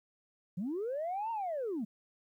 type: linear two-way sweep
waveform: sine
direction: up then down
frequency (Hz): 160.6 to 932.3 to 194.2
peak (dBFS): -32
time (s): 0.57-1.85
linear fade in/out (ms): 10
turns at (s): 1.31
effects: tanh soft clip ceiling -30 dBFS + 12-bit